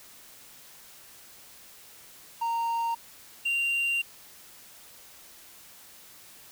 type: tone pair in turn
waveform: triangle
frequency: 925 / 2772 Hz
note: A#5 / F7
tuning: -14 / -14 cents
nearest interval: octave + perfect fifth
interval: 1900 cents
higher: second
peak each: -24 / -23 dBFS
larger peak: second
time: 2.41-2.95 / 3.45-4.02 s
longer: second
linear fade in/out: 10 ms
effects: white hiss -51 dBFS RMS until 6.51 s